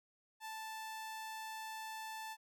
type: tone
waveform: sawtooth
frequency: 880 Hz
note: A5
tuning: in tune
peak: -40 dBFS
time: 0.4-2.37 s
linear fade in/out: 50 ms
effects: none